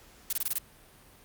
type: noise bursts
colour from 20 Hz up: blue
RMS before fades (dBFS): -29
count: 6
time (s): 0.3-0.583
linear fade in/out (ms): 2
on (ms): 28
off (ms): 23
effects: pink hiss -56 dBFS RMS until 1.24 s + Opus 48 kbps